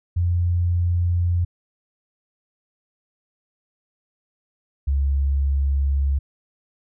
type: tone pair in turn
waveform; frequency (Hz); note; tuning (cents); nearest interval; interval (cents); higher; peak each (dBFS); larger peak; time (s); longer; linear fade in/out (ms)
sine; 87.31 / 69.3; F2 / C#2; 0 / 0; major third; 400; first; -17; neither; 0.16-1.45 / 4.87-6.19; second; 10
effects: none